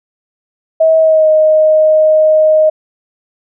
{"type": "tone with pitch glide", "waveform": "sine", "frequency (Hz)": [642, 622.6], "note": ["E5", "D#5"], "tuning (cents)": [-46, 1], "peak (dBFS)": -5, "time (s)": [0.8, 2.7], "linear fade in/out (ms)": 10, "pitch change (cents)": -53, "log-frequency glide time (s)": [0.98, 1.29], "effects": []}